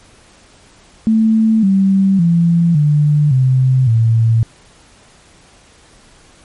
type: tone with pitch steps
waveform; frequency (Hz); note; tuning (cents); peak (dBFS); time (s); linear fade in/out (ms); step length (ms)
sine; 221 / 193.51 / 169.43 / 148.35 / 129.9 / 113.74; A3 / G3 / E3 / D3 / C3 / A#2; +8 / -22 / +48 / +18 / -12 / -42; -8; 1.07-4.43; 0; 560
effects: pink hiss -46 dBFS RMS until 6.44 s + MP3 48 kbps